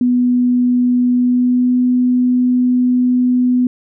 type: tone with pitch glide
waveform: sine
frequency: 246.9 to 249.3 Hz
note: B3 to B3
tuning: 0 to +16 cents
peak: -10 dBFS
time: 0.01-3.67 s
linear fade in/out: 2 ms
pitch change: +16 cents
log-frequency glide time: 1.16-1.76 s
effects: none